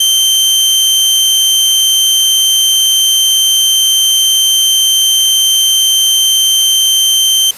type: tone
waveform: sawtooth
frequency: 3121 Hz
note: G7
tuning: 8 cents flat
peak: -4 dBFS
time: 0-7.51 s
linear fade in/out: 5 ms
effects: white hiss -31 dBFS RMS until 7.57 s + resampled to 32000 Hz